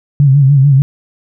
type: tone with vibrato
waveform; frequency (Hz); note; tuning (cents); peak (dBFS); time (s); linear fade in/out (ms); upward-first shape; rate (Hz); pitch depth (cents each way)
sine; 138.59; C#3; 0; -4; 0.2-0.82; 0; sine; 6.8; 85
effects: none